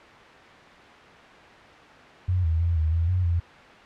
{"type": "tone with pitch steps", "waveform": "sine", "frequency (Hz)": [91.1, 81.1, 85, 79, 83.3, 91.2, 85.5], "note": ["F#2", "E2", "F2", "D#2", "E2", "F#2", "F2"], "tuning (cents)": [-26, -28, -46, 27, 19, -24, -36], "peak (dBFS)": -20, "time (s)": [2.28, 3.4], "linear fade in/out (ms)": 10, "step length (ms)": 160, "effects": ["white hiss -46 dBFS RMS until 3.85 s", "low-pass 2000 Hz 12 dB/octave"]}